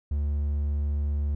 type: tone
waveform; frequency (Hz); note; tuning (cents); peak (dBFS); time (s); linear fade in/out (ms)
triangle; 72.7; D2; -17; -22; 0.11-1.35; 5
effects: none